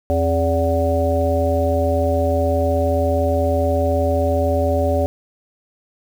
harmonic tone with a mistuned harmonic, 82.41 Hz, E2, in tune, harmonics 1 / 3 / 5 / 7 / 9, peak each -19 / -24 / -25 / -19 / -25 dBFS, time 0.1-5.06 s, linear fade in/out 0 ms, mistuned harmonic 3, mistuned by +130 cents, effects 7-bit

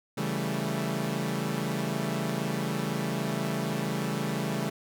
sawtooth chord, A dominant seventh, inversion first, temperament equal, 138.59 / 164.81 / 196 / 220 Hz, C#3 / E3 / G3 / A3, 0 / 0 / 0 / 0 cents, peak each -30 dBFS, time 0.17-4.7 s, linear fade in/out 10 ms, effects none

